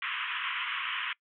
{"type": "band-pass noise", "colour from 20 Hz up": "white", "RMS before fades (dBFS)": -34, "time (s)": [0.02, 1.13], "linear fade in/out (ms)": 2, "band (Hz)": [1000, 3200], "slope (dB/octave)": 96, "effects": ["noise-tail reverb RT60 0.1 s tail -23 dB re dry"]}